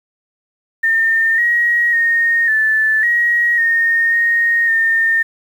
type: tone with pitch steps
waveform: sine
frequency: 1811 / 1896 / 1850 / 1752 / 1896 / 1841 / 1860 / 1818 Hz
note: A6 / A#6 / A#6 / A6 / A#6 / A#6 / A#6 / A#6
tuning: +49 / +29 / -14 / -8 / +29 / -22 / -4 / -44 cents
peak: -11 dBFS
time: 0.83-5.23 s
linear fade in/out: 10 ms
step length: 550 ms
effects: 7-bit